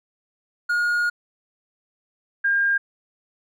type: tone pair in turn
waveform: triangle / sine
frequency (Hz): 1433 / 1608.5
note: F6 / G6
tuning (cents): +44 / +44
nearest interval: major second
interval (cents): 200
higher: second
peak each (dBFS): -17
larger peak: neither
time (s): 0.69-1.1 / 2.44-2.78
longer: first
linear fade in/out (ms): 10
effects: none